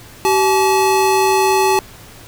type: tone pair together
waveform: square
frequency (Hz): 383.1 / 860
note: G4 / A5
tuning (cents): -40 / -40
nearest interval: octave + major second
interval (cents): 1400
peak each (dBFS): -15 / -15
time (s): 0.25-1.79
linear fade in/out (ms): 0
effects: added 110 Hz sine -44 dBFS peak until 2.27 s + pink hiss -40 dBFS RMS until 2.27 s